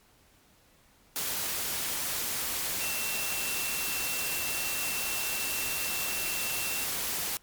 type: tone in noise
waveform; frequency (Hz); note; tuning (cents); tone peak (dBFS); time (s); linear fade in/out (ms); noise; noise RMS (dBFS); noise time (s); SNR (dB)
sine; 2701; E7; +42; -36; 2.81-6.84; 0; white; -32; 1.16-7.37; -7
effects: pink hiss -62 dBFS RMS until 7.42 s + MP3 96 kbps